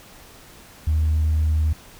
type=tone; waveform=sine; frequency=77.78 Hz; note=D#2; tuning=in tune; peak=-15 dBFS; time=0.87-1.73 s; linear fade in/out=5 ms; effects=tanh soft clip ceiling -14 dBFS + pink hiss -46 dBFS RMS until 1.99 s